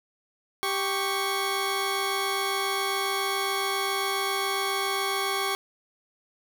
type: tone pair together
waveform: 15% pulse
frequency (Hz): 392 / 1108.7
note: G4 / C#6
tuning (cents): 0 / 0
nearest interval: octave + tritone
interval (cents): 1800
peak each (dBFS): -22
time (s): 0.63-5.55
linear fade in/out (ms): 0
effects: none